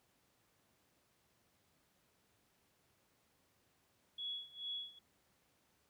sine tone with tremolo, 3366 Hz, G#7, 23 cents sharp, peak -39 dBFS, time 4.18-4.99 s, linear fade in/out 5 ms, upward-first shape sine, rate 2.3 Hz, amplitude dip 90%, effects pink hiss -75 dBFS RMS until 5.89 s + high-pass 80 Hz 12 dB/octave

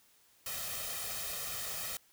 white noise with comb filter, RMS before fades -39 dBFS, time 0.46-1.97 s, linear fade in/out 2 ms, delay 1.6 ms, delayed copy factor +0.75, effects white hiss -66 dBFS RMS until 2.12 s

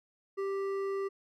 sine tone with hard clipping, 392 Hz, G4, in tune, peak -33 dBFS, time 0.37-1.09 s, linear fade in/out 20 ms, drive 9 dB, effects none

